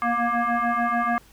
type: tone with frequency modulation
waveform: sine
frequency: 233.1 Hz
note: A#3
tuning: in tune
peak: -20 dBFS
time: 0.02-1.18 s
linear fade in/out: 0 ms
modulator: 473 Hz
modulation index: 3.1
effects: added 50 Hz sine -55 dBFS peak until 1.32 s + pink hiss -54 dBFS RMS until 1.32 s